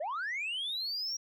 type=linear sweep; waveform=sine; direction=up; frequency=546 to 5700 Hz; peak=-31 dBFS; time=0-1.17 s; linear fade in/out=10 ms; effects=tanh soft clip ceiling -31 dBFS